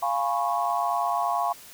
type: chord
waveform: sine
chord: C# dominant seventh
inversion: first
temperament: equal with one note detuned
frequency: 698.5 / 830.6 / 987.8 / 1096.6 Hz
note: E#5 / G#5 / B5 / C#6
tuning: 0 / 0 / 0 / -19 cents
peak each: -27 / -29 / -30 / -28 dBFS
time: 0.02-1.53 s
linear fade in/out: 10 ms
effects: white hiss -47 dBFS RMS until 1.73 s